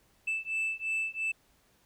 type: beating tone pair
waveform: sine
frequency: 2637 / 2639.9 Hz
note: E7 / E7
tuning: 0 / +2 cents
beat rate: 2.9 Hz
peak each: -31 dBFS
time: 0.27-1.32 s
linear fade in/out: 10 ms
effects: tanh soft clip ceiling -27 dBFS + pink hiss -67 dBFS RMS until 1.85 s